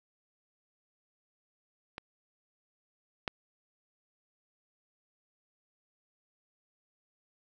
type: clicks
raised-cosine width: 0.3 ms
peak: -23 / -15 dBFS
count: 2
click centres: 1.981 / 3.278 s
effects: none